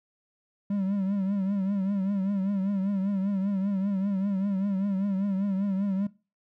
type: tone with vibrato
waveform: triangle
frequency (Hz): 196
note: G3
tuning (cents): 0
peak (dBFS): -23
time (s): 0.7-6.07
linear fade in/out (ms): 5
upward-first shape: triangle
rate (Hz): 5.1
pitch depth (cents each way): 90
effects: noise-tail reverb RT60 0.3 s tail -19 dB re dry